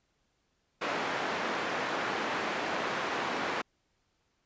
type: band-pass noise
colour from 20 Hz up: white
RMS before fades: -33 dBFS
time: 0.81-3.62 s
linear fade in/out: 10 ms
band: 220 to 1600 Hz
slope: 12 dB/octave
effects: pink hiss -75 dBFS RMS until 4.45 s + resampled to 16000 Hz